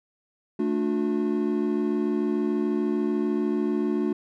triangle chord, D major, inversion second, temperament equal with one note detuned, 220 / 293.7 / 360.5 Hz, A3 / D4 / F#4, 0 / 0 / -45 cents, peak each -25 dBFS, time 0.59-4.13 s, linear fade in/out 5 ms, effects none

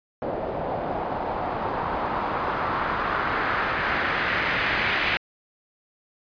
white noise with low-pass filter sweep, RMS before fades -26 dBFS, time 0.22-5.17 s, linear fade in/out 0 ms, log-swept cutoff 610 to 2300 Hz, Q 2, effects resampled to 11025 Hz

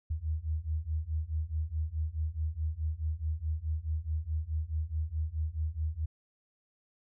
sine beating tone pair, 76.1 / 80.8 Hz, D#2 / E2, -38 / -34 cents, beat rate 4.7 Hz, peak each -34 / -33 dBFS, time 0.1-6.06 s, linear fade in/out 10 ms, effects none

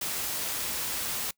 white noise, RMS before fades -32 dBFS, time 0.01-1.31 s, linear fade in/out 5 ms, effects noise-tail reverb RT60 0.1 s tail -23 dB re dry

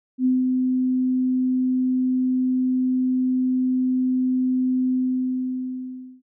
sine tone with ADSR envelope, 255.7 Hz, C4, 40 cents flat, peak -15 dBFS, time 0.18-6.22 s, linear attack 73 ms, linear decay 180 ms, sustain -3 dB, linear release 1300 ms, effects none

